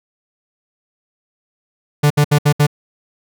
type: tone bursts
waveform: 45% pulse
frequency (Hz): 146.83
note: D3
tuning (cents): 0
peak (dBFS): -9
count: 5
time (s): 2.03-2.668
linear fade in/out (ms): 10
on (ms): 74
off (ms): 67
effects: none